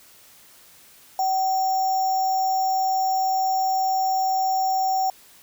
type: tone with sample-and-hold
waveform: sine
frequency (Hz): 761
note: F#5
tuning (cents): +48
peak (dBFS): -19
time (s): 1.19-5.1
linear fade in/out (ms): 2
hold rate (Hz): 6300
effects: white hiss -51 dBFS RMS until 5.42 s